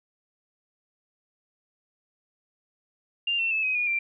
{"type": "tone with pitch steps", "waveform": "sine", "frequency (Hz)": [2794, 2702, 2613, 2527, 2444, 2363], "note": ["F7", "E7", "E7", "D#7", "D#7", "D7"], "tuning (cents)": [0, 42, -16, 26, -32, 10], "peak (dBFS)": -23, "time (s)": [3.27, 3.99], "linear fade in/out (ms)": 5, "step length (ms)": 120, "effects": []}